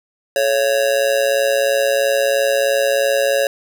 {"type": "tone with amplitude modulation", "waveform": "square", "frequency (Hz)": 554.4, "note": "C#5", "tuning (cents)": 0, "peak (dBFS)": -11, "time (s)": [0.36, 3.47], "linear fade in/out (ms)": 2, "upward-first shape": "sine", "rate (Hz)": 123, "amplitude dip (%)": 80, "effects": []}